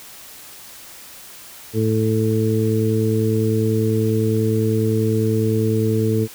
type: harmonic tone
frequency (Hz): 110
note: A2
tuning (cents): 0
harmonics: 1 / 2 / 3 / 4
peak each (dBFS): -19 / -22 / -24 / -21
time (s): 1.73-6.28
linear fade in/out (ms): 50
effects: white hiss -40 dBFS RMS until 6.34 s